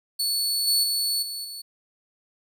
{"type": "tone with level steps", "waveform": "sawtooth", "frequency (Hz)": 4435, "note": "C#8", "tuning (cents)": 0, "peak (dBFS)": [-20, -16, -20, -28, -32], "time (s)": [0.19, 1.62], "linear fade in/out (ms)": 10, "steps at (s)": [0.67, 0.83, 1.22, 1.44], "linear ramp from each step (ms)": 10, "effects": []}